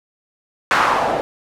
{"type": "noise with low-pass filter sweep", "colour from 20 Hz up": "blue", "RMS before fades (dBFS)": -17, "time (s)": [0.71, 1.21], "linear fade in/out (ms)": 0, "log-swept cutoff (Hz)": [1400, 590], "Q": 2.3, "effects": []}